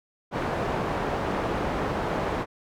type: low-pass noise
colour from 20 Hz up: white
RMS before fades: -28 dBFS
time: 0.31-2.46 s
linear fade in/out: 50 ms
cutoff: 880 Hz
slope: 12 dB/octave
effects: none